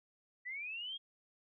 sine linear sweep, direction up, 1930 to 3283 Hz, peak -40 dBFS, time 0.45-0.98 s, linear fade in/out 20 ms, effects none

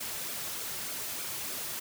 white noise with flanger, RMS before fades -37 dBFS, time 0-1.8 s, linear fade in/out 10 ms, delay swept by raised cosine 1 to 4.2 ms, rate 3.3 Hz, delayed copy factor -0.55, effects none

